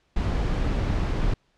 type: noise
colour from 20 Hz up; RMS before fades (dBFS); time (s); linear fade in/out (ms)
brown; -24; 0.16-1.34; 5
effects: pink hiss -67 dBFS RMS until 1.57 s + low-pass 5000 Hz 12 dB/octave